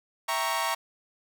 sawtooth chord, E diminished seventh, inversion none, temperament equal, 659.3 / 784 / 932.3 / 1108.7 Hz, E5 / G5 / Bb5 / Db6, 0 / 0 / 0 / 0 cents, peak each -30 / -32 / -26 / -27 dBFS, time 0.28-0.75 s, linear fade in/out 10 ms, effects none

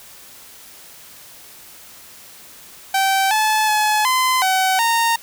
sawtooth tone with pitch steps, 774 / 864 / 852 / 1027 / 756 / 923 Hz, G5 / A5 / G#5 / C6 / F#5 / A#5, -22 / -32 / +44 / -33 / +37 / -17 cents, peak -11 dBFS, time 2.94-5.16 s, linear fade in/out 5 ms, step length 370 ms, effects white hiss -42 dBFS RMS until 5.22 s

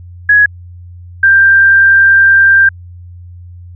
sine tone pair in turn, 1673 / 1582.6 Hz, G#6 / G6, +12 / +16 cents, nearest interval minor second, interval 96 cents, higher first, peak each -3 dBFS, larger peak neither, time 0.29-0.46 / 1.23-2.69 s, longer second, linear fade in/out 5 ms, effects added 88 Hz sine -29 dBFS peak until 3.75 s

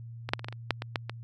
clicks, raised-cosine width 0.3 ms, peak -17 / -7 / -23 / -20 / -19 / -25 / -8 / -17 / -11 / -18 dBFS, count 10, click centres 0.29 / 0.335 / 0.394 / 0.445 / 0.485 / 0.526 / 0.707 / 0.821 / 0.958 / 1.096 s, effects added 116 Hz sine -40 dBFS peak until 1.23 s + MP3 96 kbps

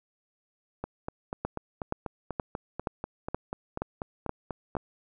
two click trains, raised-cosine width 1 ms, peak -19 / -15 dBFS, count 17 / 8, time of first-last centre 0.84-4.752 / 1.45-4.768 s, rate 4.09 / 2.11 Hz, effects none

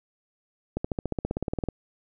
accelerating click train, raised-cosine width 2 ms, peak -14 dBFS, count 16, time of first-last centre 0.77-1.687 s, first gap 75 ms, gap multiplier 0.97, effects none

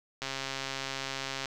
click train, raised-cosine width 0.2 ms, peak -17 dBFS, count 168, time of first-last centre 0.22-1.457 s, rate 135 Hz, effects none

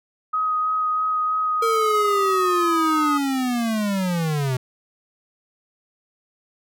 sine tone with vibrato, 1257 Hz, D#6, 17 cents sharp, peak -19 dBFS, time 0.33-3.18 s, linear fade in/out 10 ms, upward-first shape sine, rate 3.1 Hz, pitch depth 11 cents each way
square linear sweep, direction down, 461.6 to 124.8 Hz, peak -21 dBFS, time 1.62-4.57 s, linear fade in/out 5 ms
effects none

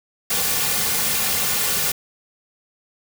white noise with comb filter, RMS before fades -21 dBFS, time 0.3-1.92 s, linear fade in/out 5 ms, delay 3.1 ms, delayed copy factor -0.65, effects none

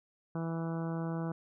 harmonic tone, 164.81 Hz, E3, in tune, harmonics 1 / 2 / 3 / 4 / 5 / 6 / 7 / 8 / 9, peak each -34 / -40 / -44 / -46 / -48 / -50 / -51 / -52 / -53 dBFS, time 0.35-1.32 s, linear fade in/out 2 ms, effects none

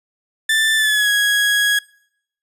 30% pulse tone with pitch glide, 1769 to 1660.1 Hz, A6 to G#6, +9 to -1 cents, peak -11 dBFS, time 0.49-1.79 s, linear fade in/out 5 ms, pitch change -110 cents, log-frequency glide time 0.76-1.09 s, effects noise-tail reverb RT60 0.7 s tail -24 dB re dry + resampled to 32000 Hz

